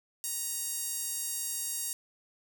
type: tone with high-pass filter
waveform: sawtooth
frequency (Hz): 938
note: A#5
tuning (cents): +11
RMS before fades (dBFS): -35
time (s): 0.24-1.93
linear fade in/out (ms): 0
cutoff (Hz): 8000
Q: 1.6
effects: none